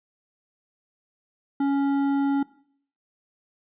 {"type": "tone with hard clipping", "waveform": "sine", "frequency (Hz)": 278.6, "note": "C#4", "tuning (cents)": 9, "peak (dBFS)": -22, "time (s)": [1.6, 2.43], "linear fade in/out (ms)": 5, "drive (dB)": 9, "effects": ["noise-tail reverb RT60 0.6 s tail -20 dB re dry", "resampled to 8000 Hz"]}